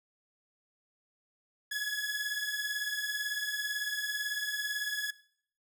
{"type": "beating tone pair", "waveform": "sawtooth", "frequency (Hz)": [1683, 1701], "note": ["G#6", "G#6"], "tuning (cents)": [23, 41], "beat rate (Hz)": 18, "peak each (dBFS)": [-31, -32], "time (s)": [1.71, 5.11], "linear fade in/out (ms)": 10, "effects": ["noise-tail reverb RT60 0.6 s tail -20 dB re dry"]}